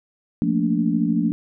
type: chord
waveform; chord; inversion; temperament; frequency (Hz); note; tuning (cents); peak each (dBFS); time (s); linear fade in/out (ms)
sine; Bb major seventh; second; equal with one note detuned; 174.61 / 220 / 233.1 / 289.8; F3 / A3 / Bb3 / D4; 0 / 0 / 0 / -23; -23; 0.42-1.32; 0
effects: none